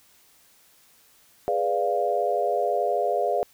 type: chord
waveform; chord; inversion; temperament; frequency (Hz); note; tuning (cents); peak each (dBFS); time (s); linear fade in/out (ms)
sine; G# diminished seventh; none; equal; 415.3 / 493.9 / 587.3 / 698.5; G#4 / B4 / D5 / F5; 0 / 0 / 0 / 0; -28 / -28 / -27 / -25; 1.48-3.43; 0
effects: white hiss -58 dBFS RMS until 3.53 s